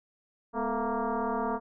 sine tone with frequency modulation, 248.5 Hz, B3, 11 cents sharp, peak -27 dBFS, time 0.53-1.6 s, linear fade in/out 50 ms, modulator 230 Hz, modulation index 4.2, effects none

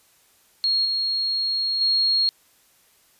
sine tone with level steps, 4275 Hz, C8, 36 cents sharp, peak -18 / -21 / -17 dBFS, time 0.64-2.29 s, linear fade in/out 0 ms, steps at 0.85 / 1.81 s, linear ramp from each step 2 ms, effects white hiss -59 dBFS RMS until 3.19 s + resampled to 32000 Hz

